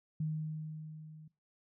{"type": "tone with level ramp", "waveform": "sine", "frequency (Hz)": 155.56, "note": "D#3", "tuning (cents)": 0, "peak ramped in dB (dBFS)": [-31, -50], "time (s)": [0.2, 1.28], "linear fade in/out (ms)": 5, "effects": ["noise-tail reverb RT60 0.3 s tail -21 dB re dry"]}